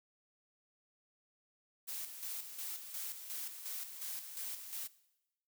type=noise with tremolo; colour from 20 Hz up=blue; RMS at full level=-42 dBFS; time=1.87-4.88 s; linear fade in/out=20 ms; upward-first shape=square; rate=2.8 Hz; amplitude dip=55%; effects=noise-tail reverb RT60 0.9 s tail -19 dB re dry